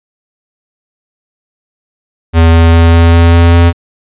square tone with pitch steps, 82.41 / 82.89 / 83.37 / 83.85 / 84.34 / 84.82 / 85.32 Hz, E2 / E2 / E2 / E2 / E2 / E2 / F2, 0 / +10 / +20 / +30 / +40 / +50 / -40 cents, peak -3 dBFS, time 2.33-3.73 s, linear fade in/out 50 ms, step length 200 ms, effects resampled to 8000 Hz

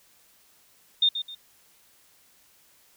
sine tone with echo, 3646 Hz, A#7, 39 cents flat, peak -17 dBFS, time 1.02-1.09 s, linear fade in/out 5 ms, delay 130 ms, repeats 2, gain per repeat -10 dB, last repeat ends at 1.35 s, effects white hiss -60 dBFS RMS until 2.96 s

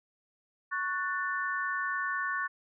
sine chord, F# minor, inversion second, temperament just, 1110 / 1480 / 1776 Hz, C#6 / F#6 / A6, +2 / 0 / +16 cents, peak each -34 dBFS, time 0.71-2.48 s, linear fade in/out 20 ms, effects none

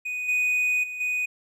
triangle tone with level steps, 2486 Hz, D#7, 2 cents flat, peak -26 / -19 / -30 / -22 dBFS, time 0.05-1.26 s, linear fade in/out 10 ms, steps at 0.28 / 0.83 / 1 s, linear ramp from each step 10 ms, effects none

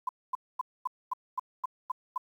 sine tone bursts, 1014 Hz, B5, 45 cents sharp, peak -27 dBFS, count 9, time 0.07-2.179 s, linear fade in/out 5 ms, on 21 ms, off 240 ms, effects 10-bit

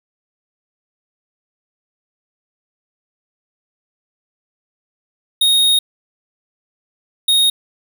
square tone bursts at uneven times, 3729 Hz, A#7, in tune, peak -11 dBFS, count 2, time 5.41-5.79 / 7.28-7.5 s, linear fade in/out 5 ms, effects none

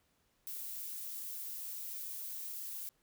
violet noise, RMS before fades -43 dBFS, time 0.47-2.89 s, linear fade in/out 0 ms, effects pink hiss -75 dBFS RMS until 3.02 s

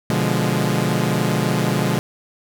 sawtooth chord, B diminished seventh, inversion none, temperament equal, 123.47 / 146.83 / 174.61 / 207.7 Hz, B2 / D3 / F3 / Ab3, 0 / 0 / 0 / 0 cents, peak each -19 dBFS, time 0.1-1.99 s, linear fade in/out 0 ms, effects none

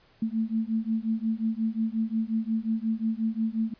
sine beating tone pair, 220 / 225.6 Hz, A3 / A3, 0 / +44 cents, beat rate 5.6 Hz, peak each -28 dBFS, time 0.22-3.74 s, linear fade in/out 5 ms, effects pink hiss -61 dBFS RMS until 3.79 s + resampled to 11025 Hz

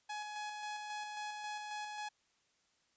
sawtooth tone with tremolo, 841 Hz, G#5, 22 cents sharp, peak -36 dBFS, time 0.09-2.09 s, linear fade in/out 10 ms, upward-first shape square, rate 3.7 Hz, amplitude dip 30%, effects white hiss -75 dBFS RMS until 2.96 s + resampled to 16000 Hz

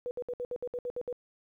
sine tone bursts, 490 Hz, B4, 14 cents flat, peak -32 dBFS, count 10, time 0.06-1.127 s, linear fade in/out 0 ms, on 50 ms, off 63 ms, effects 12-bit

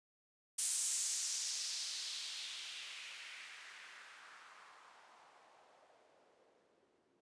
violet noise with low-pass filter sweep, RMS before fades -45 dBFS, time 0.58-7.21 s, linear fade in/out 10 ms, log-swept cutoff 9000 to 330 Hz, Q 2, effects resampled to 22050 Hz

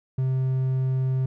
triangle tone, 130.81 Hz, C3, in tune, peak -19 dBFS, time 0.18-1.26 s, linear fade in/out 5 ms, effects none

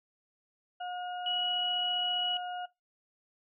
harmonic tone, 720 Hz, F#5, 47 cents flat, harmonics 1 / 2 / 4, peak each -36 / -44 / -46 dBFS, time 0.8-2.66 s, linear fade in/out 10 ms
sine tone, 2915 Hz, F#7, 26 cents flat, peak -30 dBFS, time 1.26-2.37 s, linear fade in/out 2 ms
effects noise-tail reverb RT60 0.2 s tail -21 dB re dry

